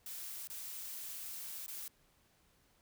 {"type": "noise with dropouts", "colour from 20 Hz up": "blue", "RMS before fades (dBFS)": -45, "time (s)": [0.06, 1.88], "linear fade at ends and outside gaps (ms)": 2, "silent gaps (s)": [[0.473, 0.5], [1.664, 1.68]], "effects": ["pink hiss -71 dBFS RMS until 2.81 s"]}